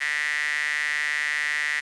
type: tone with high-pass filter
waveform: sawtooth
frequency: 149.1 Hz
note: D3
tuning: 27 cents sharp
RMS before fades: -26 dBFS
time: 0-1.81 s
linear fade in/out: 20 ms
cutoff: 1900 Hz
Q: 9.8
effects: resampled to 22050 Hz + 8-bit